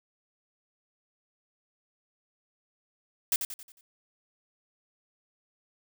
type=noise with echo; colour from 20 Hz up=blue; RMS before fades=-25 dBFS; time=3.32-3.36 s; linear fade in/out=2 ms; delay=90 ms; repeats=5; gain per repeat=-7 dB; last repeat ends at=3.81 s; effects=none